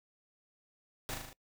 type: noise with echo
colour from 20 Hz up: pink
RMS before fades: -39 dBFS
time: 1.09-1.14 s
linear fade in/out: 0 ms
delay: 38 ms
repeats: 5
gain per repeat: -3 dB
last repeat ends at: 1.33 s
effects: noise-tail reverb RT60 0.1 s tail -22 dB re dry